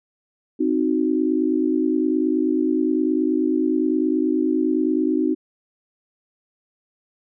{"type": "chord", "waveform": "sine", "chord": "C diminished", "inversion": "none", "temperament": "equal", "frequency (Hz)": [261.6, 311.1, 370], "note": ["C4", "Eb4", "Gb4"], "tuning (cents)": [0, 0, 0], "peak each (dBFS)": [-22, -20, -24], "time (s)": [0.59, 5.35], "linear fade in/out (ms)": 20, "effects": []}